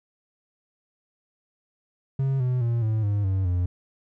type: tone with pitch steps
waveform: triangle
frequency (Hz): 135 / 125.96 / 117.52 / 109.65 / 102.31 / 95.46 / 89.07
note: C#3 / B2 / A#2 / A2 / G#2 / G2 / F2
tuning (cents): -45 / +35 / +14 / -6 / -25 / -45 / +35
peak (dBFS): -19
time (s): 2.19-3.66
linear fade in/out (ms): 5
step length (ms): 210
effects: none